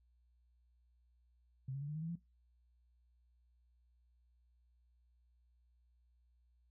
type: tone with pitch steps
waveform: sine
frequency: 132.2 / 137.97 / 144 / 150.29 / 156.85 / 163.7 / 170.85 Hz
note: C3 / C#3 / D3 / D3 / D#3 / E3 / F3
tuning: +18 / -8 / -34 / +40 / +14 / -12 / -38 cents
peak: -39 dBFS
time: 1.68-2.156 s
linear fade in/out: 5 ms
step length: 68 ms
effects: noise-tail reverb RT60 0.2 s tail -18 dB re dry + added 60 Hz sine -69 dBFS peak until 6.7 s